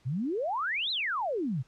sine exponential two-way sweep, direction up then down, 114.8 to 4173 to 114.8 Hz, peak -28 dBFS, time 0.05-1.63 s, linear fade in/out 20 ms, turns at 0.91 s, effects pink hiss -65 dBFS RMS until 1.67 s + low-pass 7000 Hz 12 dB/octave

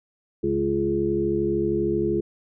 harmonic tone with a mistuned harmonic, 69.7 Hz, C#2, 10 cents sharp, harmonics 1 / 2 / 3 / 5 / 6, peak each -35 / -32 / -29 / -23 / -26 dBFS, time 0.43-2.21 s, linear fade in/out 10 ms, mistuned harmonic 5, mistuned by -16 cents, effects none

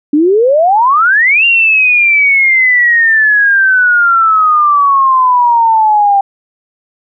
sine exponential two-way sweep, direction up then down, 283.5 to 2794 to 787 Hz, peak -5 dBFS, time 0.13-6.21 s, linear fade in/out 5 ms, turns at 1.45 s, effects none

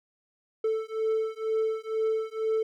triangle beating tone pair, 440 / 442.1 Hz, A4 / A4, 0 / +8 cents, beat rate 2.1 Hz, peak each -27 dBFS, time 0.64-2.63 s, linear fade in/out 5 ms, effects none

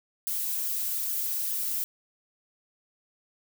violet noise with flanger, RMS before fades -30 dBFS, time 0.27-1.84 s, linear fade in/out 0 ms, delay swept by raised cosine 0.6 to 5.4 ms, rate 2.4 Hz, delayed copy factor +0.75, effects none

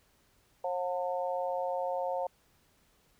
harmonic tone, 179.6 Hz, F3, 49 cents sharp, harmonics 3 / 4 / 5, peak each -33 / -35 / -37 dBFS, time 0.64-2.27 s, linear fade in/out 5 ms, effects pink hiss -68 dBFS RMS until 3.19 s

